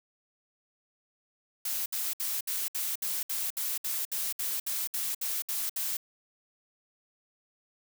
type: noise bursts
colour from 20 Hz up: blue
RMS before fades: -32 dBFS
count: 16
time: 1.65-5.97 s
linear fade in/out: 5 ms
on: 210 ms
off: 64 ms
effects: none